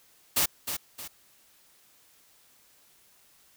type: noise with echo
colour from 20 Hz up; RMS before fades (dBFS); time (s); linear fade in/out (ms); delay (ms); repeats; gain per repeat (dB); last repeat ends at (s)
white; -24; 0.36-0.46; 10; 310; 2; -8; 1.08
effects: white hiss -61 dBFS RMS until 3.56 s